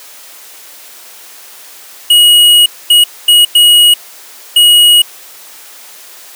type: tone bursts at uneven times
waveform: square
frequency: 2900 Hz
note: F#7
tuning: 35 cents flat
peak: -3 dBFS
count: 5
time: 2.1-2.66 / 2.9-3.04 / 3.28-3.45 / 3.55-3.94 / 4.56-5.02 s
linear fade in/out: 5 ms
effects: white hiss -34 dBFS RMS until 6.35 s + high-pass 400 Hz 12 dB/octave